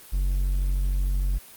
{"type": "tone", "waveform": "triangle", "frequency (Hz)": 46.58, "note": "F#1", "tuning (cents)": 12, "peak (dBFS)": -19, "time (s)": [0.12, 1.39], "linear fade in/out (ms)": 20, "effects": ["white hiss -47 dBFS RMS until 1.56 s", "Opus 32 kbps"]}